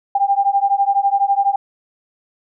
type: beating tone pair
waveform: sine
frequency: 790 / 802 Hz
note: G5 / G5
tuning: +13 / +39 cents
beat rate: 12 Hz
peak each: -16 dBFS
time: 0.15-1.56 s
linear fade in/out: 5 ms
effects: none